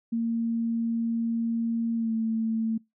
sine tone with pitch glide, 230 to 223.8 Hz, A#3 to A3, -23 to +30 cents, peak -24 dBFS, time 0.12-2.78 s, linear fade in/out 10 ms, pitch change -47 cents, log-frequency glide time 1.96-2.13 s, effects noise-tail reverb RT60 0.2 s tail -25 dB re dry

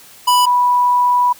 square / sine tone pair in turn, 987.8 / 982.8 Hz, B5 / B5, 0 / -9 cents, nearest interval unison, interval 9 cents, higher first, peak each -10 dBFS, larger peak neither, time 0.27-0.46 / 0.46-1.33 s, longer second, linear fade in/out 10 ms, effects white hiss -42 dBFS RMS until 1.39 s

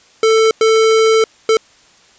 square tone bursts at uneven times, 443.4 Hz, A4, 13 cents sharp, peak -9 dBFS, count 3, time 0.23-0.51 / 0.61-1.24 / 1.49-1.57 s, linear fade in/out 2 ms, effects white hiss -48 dBFS RMS until 2.18 s + resampled to 16000 Hz

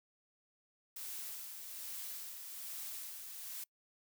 blue noise with tremolo, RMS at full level -44 dBFS, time 0.96-3.64 s, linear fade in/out 5 ms, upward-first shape sine, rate 1.2 Hz, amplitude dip 40%, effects noise-tail reverb RT60 0.1 s tail -25 dB re dry

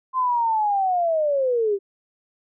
sine linear sweep, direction down, 1046.5 to 385.1 Hz, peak -18 dBFS, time 0.13-1.79 s, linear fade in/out 50 ms, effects none

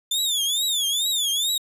sawtooth tone with vibrato, 3520 Hz, A7, in tune, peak -18 dBFS, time 0.11-1.58 s, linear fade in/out 5 ms, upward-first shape triangle, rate 2.3 Hz, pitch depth 190 cents each way, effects resampled to 32000 Hz

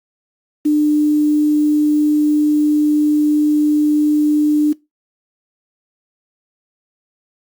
sine tone with quantisation, 299.5 Hz, D4, 34 cents sharp, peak -10 dBFS, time 0.65-4.73 s, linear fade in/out 10 ms, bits 6, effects noise-tail reverb RT60 0.2 s tail -20 dB re dry + Opus 48 kbps

